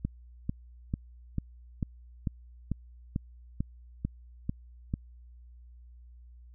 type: click train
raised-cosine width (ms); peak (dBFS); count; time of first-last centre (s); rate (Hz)
5; -17; 12; 0.05-4.939; 2.25
effects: added 60 Hz sine -49 dBFS peak until 6.54 s